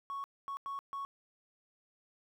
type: tone bursts at uneven times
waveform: triangle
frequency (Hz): 1108.7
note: C#6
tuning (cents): 0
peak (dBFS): -34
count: 4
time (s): 0.1-0.24 / 0.48-0.57 / 0.66-0.79 / 0.93-1.05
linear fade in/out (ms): 0
effects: tanh soft clip ceiling -33 dBFS + 12-bit